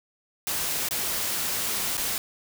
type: noise with dropouts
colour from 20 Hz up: white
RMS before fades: -28 dBFS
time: 0.47-2.18 s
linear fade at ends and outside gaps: 1 ms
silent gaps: 0.887-0.909 / 1.97-1.977 s
effects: none

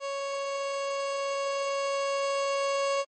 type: tone with level ramp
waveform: 30% pulse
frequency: 554.4 Hz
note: C#5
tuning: in tune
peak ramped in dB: -28 to -22 dBFS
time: 0-3.05 s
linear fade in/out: 50 ms
effects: MP3 32 kbps

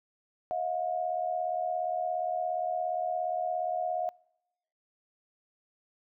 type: tone pair together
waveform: sine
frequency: 639.8 / 717 Hz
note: D#5 / F5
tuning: +48 / +45 cents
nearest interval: major second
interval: 197 cents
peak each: -33 / -31 dBFS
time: 0.51-4.09 s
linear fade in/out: 0 ms
effects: noise-tail reverb RT60 0.9 s tail -26 dB re dry

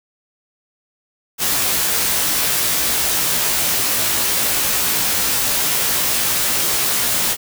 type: noise with comb filter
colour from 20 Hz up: white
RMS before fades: -18 dBFS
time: 1.38-7.37 s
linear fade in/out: 50 ms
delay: 17 ms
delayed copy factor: +0.7
effects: none

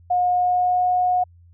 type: tone with pitch glide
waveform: sine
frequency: 719 to 725.7 Hz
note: F#5 to F#5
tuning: -50 to -34 cents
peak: -16 dBFS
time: 0.1-1.24 s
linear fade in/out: 10 ms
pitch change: +16 cents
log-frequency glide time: 0.29-0.87 s
effects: added 86 Hz sine -47 dBFS peak until 1.53 s

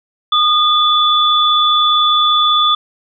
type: tone pair together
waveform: sine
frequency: 1224 / 3465 Hz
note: D#6 / A7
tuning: -29 / -27 cents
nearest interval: octave + tritone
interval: 1802 cents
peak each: -12 dBFS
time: 0.32-2.75 s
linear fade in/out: 5 ms
effects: none

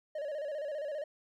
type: tone with vibrato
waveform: triangle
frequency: 589 Hz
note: D5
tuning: 5 cents sharp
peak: -33 dBFS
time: 0.15-1.04 s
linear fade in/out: 5 ms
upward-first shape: square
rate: 15 Hz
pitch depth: 79 cents each way
effects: none

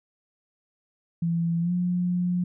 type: tone with pitch glide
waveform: sine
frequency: 168.2 to 178.2 Hz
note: E3 to F3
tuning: +35 to +35 cents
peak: -22 dBFS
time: 1.22-2.44 s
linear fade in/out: 5 ms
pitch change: +100 cents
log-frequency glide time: 1.61-1.72 s
effects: none

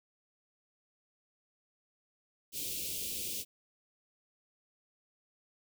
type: band-stop noise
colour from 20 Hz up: white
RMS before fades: -38 dBFS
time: 2.52-3.45 s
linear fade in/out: 50 ms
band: 540 to 2500 Hz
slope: 48 dB/octave
effects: none

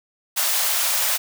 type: high-pass noise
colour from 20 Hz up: white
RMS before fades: -21 dBFS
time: 0.36-1.18 s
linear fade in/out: 20 ms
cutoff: 550 Hz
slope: 48 dB/octave
effects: none

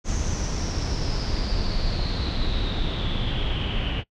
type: noise with low-pass filter sweep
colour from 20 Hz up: brown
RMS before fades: -25 dBFS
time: 0.04-4.04 s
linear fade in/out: 50 ms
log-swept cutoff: 6400 to 2900 Hz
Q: 9.2
effects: noise-tail reverb RT60 0.1 s tail -22 dB re dry

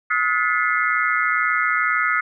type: tone cluster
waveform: sine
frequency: 1274 / 1441 / 1741 / 2006 / 2128 Hz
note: D#6 / F#6 / A6 / B6 / C7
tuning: +41 / -46 / -19 / +26 / +29 cents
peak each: -22 / -22 / -26 / -25 / -25 dBFS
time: 0.1-2.21 s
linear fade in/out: 10 ms
effects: none

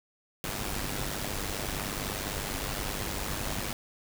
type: noise with amplitude modulation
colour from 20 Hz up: pink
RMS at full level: -31 dBFS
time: 0.44-3.73 s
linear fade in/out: 0 ms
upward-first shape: sine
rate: 99.6 Hz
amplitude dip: 65%
effects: none

